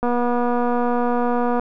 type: click train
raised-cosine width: 1 ms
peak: -9 dBFS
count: 380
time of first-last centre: 0.03-1.596 s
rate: 242 Hz
effects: none